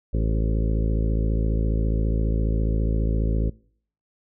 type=harmonic tone with a mistuned harmonic; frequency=54.7 Hz; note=A1; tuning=9 cents flat; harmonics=1 / 2 / 3 / 4 / 5 / 6 / 7 / 8 / 9 / 10; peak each=-21 / -27 / -31 / -33 / -35 / -37 / -38 / -39 / -40 / -41 dBFS; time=0.13-3.5 s; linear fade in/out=10 ms; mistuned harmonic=8; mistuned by=-27 cents; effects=noise-tail reverb RT60 0.6 s tail -25 dB re dry